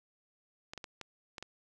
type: clicks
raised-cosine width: 0.2 ms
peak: -25 dBFS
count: 6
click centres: 0.735 / 0.777 / 0.842 / 1.013 / 1.382 / 1.426 s
effects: none